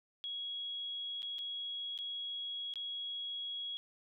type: tone with dropouts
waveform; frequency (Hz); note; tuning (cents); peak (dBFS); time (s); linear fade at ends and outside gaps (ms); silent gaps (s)
sine; 3322; G#7; 0; -38; 0.24-3.77; 0; 1.221-1.229 / 1.384-1.39 / 1.977-1.988 / 2.738-2.757
effects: none